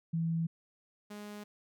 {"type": "tone pair in turn", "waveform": ["sine", "sawtooth"], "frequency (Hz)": [164.81, 207.6], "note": ["E3", "G#3"], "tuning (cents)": [0, 0], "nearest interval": "major third", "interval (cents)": 400, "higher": "second", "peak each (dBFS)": [-29, -39], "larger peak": "first", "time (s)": [[0.13, 0.47], [1.1, 1.44]], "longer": "neither", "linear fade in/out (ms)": 10, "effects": []}